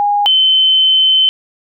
sine tone pair in turn, 820 / 3067 Hz, G#5 / G7, -22 / -38 cents, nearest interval octave + major seventh, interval 2284 cents, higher second, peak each -10 / -7 dBFS, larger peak second, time 0-0.26 / 0.26-1.29 s, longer second, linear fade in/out 0 ms, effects none

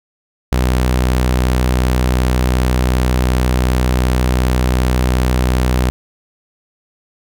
sawtooth tone, 62.7 Hz, B1, 27 cents sharp, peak -8 dBFS, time 0.52-5.9 s, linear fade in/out 0 ms, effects none

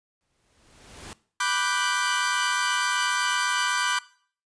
pink noise with exponential growth, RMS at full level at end -38 dBFS, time 0.21-1.13 s, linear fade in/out 0 ms, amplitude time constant 200 ms
sawtooth chord, G major seventh, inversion first, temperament equal, 987.8 / 1174.7 / 1480 / 1568 Hz, B5 / D6 / F#6 / G6, 0 / 0 / 0 / 0 cents, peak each -25 dBFS, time 1.4-3.99 s, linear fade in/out 5 ms
effects noise-tail reverb RT60 0.5 s tail -20 dB re dry + resampled to 22050 Hz

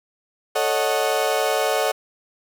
35% pulse chord, D# half-diminished seventh, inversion second, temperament equal with one note detuned, 440 / 551.8 / 622.3 / 740 Hz, A4 / C#5 / D#5 / F#5, 0 / -8 / 0 / 0 cents, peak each -23 dBFS, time 0.55-1.92 s, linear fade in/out 10 ms, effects none

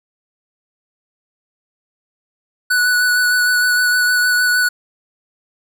square tone with vibrato, 1480 Hz, F#6, in tune, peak -13 dBFS, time 2.7-4.69 s, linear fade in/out 10 ms, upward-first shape sine, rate 6.5 Hz, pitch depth 16 cents each way, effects none

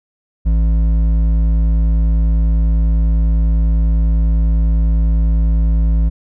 triangle tone with hard clipping, 55 Hz, A1, in tune, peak -12 dBFS, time 0.45-6.1 s, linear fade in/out 20 ms, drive 11 dB, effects none

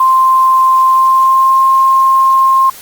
sine tone with pitch glide, 1046.5 to 1062.9 Hz, C6 to C6, 0 to +27 cents, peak -5 dBFS, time 0-2.7 s, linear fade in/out 5 ms, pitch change +27 cents, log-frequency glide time 0.84-1.68 s, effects white hiss -33 dBFS RMS until 2.81 s + Opus 32 kbps

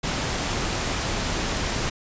pink noise, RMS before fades -26 dBFS, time 0.03-1.9 s, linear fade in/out 10 ms, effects resampled to 16000 Hz

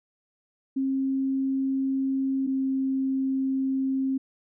sine tone pair in turn, 268 / 266.5 Hz, C4 / C4, +42 / +32 cents, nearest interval unison, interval 10 cents, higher first, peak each -23 dBFS, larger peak neither, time 0.76-2.47 / 2.47-4.18 s, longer neither, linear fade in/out 10 ms, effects none

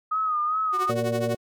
sine tone with vibrato, 1247 Hz, D#6, 3 cents sharp, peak -22 dBFS, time 0.11-0.91 s, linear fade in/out 10 ms, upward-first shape sine, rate 2.5 Hz, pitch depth 61 cents each way
sawtooth tone with tremolo, 370 Hz, F#4, in tune, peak -22 dBFS, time 0.72-1.37 s, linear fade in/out 50 ms, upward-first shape triangle, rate 12 Hz, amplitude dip 95%
harmonic tone, 116.54 Hz, A#2, in tune, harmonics 1 / 2 / 4 / 5, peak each -30 / -30 / -31 / -27 dBFS, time 0.89-1.35 s, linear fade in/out 5 ms
effects none

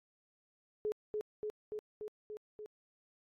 sine tone with echo, 424.3 Hz, G#4, 37 cents sharp, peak -32 dBFS, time 0.85-0.92 s, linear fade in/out 0 ms, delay 290 ms, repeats 6, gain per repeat -2 dB, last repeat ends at 2.66 s, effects AAC 48 kbps

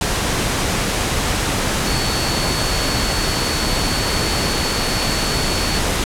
sine tone in noise, 4435 Hz, C#8, in tune, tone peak -25 dBFS, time 1.87-5.79 s, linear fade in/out 2 ms, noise pink, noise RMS -19 dBFS, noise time 0.01-6.04 s, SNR -9 dB, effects low-pass 10000 Hz 12 dB/octave

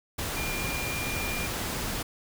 sine tone in noise, 2399 Hz, D7, 36 cents sharp, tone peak -34 dBFS, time 0.36-1.47 s, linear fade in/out 10 ms, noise pink, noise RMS -32 dBFS, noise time 0.18-2.03 s, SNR -5 dB, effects none

